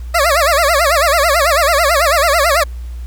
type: tone with vibrato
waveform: 20% pulse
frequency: 618 Hz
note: D#5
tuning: 12 cents flat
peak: -5 dBFS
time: 0.14-2.64 s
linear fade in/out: 10 ms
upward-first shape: sine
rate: 9.1 Hz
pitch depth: 210 cents each way
effects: added 60 Hz sine -23 dBFS peak until 3.06 s + pink hiss -47 dBFS RMS until 3.06 s